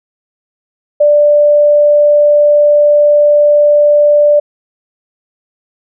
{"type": "tone", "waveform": "sine", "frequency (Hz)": 589, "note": "D5", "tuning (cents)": 5, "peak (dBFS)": -4, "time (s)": [1, 4.4], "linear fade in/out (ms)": 10, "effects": []}